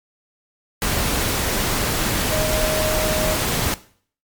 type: tone in noise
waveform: sine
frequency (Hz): 622.3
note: D#5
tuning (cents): 0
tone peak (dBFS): -22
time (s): 2.31-3.35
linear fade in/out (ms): 0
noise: pink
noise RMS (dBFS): -21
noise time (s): 0.82-3.74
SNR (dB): -4
effects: noise-tail reverb RT60 0.5 s tail -17 dB re dry + MP3 96 kbps